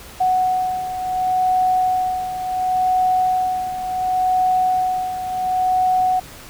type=beating tone pair; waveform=sine; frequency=740 / 740.7 Hz; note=F#5 / F#5; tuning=0 / +2 cents; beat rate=0.7 Hz; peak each=-17 / -23 dBFS; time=0.2-6.2 s; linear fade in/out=10 ms; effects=pink hiss -39 dBFS RMS until 6.49 s